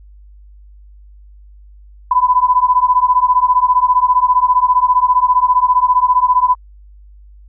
sine beating tone pair, 993 / 1008 Hz, B5 / B5, +9 / +35 cents, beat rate 15 Hz, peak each -12 dBFS, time 2.11-6.55 s, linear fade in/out 5 ms, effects added 50 Hz sine -38 dBFS peak until 7.48 s

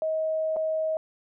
sine tone with dropouts, 633 Hz, D#5, 30 cents sharp, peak -24 dBFS, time 0.02-0.97 s, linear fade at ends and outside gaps 1 ms, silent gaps 0.562-0.567 s, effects none

